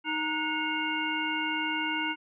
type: harmonic tone with a mistuned harmonic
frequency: 311.1 Hz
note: D#4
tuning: in tune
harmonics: 1 / 3 / 5 / 7 / 9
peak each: -34 / -34 / -34 / -34 / -34 dBFS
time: 0.04-2.16 s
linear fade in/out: 50 ms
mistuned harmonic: 5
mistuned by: -110 cents
effects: none